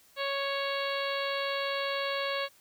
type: harmonic tone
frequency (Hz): 554.4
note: C#5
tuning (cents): 0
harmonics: 1 / 2 / 3 / 4 / 5 / 6 / 7 / 8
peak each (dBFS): -33 / -36 / -38 / -39 / -40 / -41 / -41 / -42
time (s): 0.16-2.49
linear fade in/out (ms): 50
effects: white hiss -61 dBFS RMS until 2.6 s